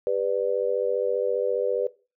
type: tone with amplitude modulation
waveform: sine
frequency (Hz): 495.2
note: B4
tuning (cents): +5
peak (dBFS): -17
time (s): 0.07-1.87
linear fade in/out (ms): 0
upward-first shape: sine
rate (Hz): 94.9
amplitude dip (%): 100
effects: noise-tail reverb RT60 0.3 s tail -18 dB re dry